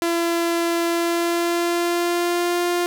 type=tone with pitch glide; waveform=sawtooth; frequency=338.8 to 350.5 Hz; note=E4 to F4; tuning=+48 to +6 cents; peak=-15 dBFS; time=0.02-2.86 s; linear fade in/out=0 ms; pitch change=+58 cents; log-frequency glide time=0.87-2.66 s; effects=none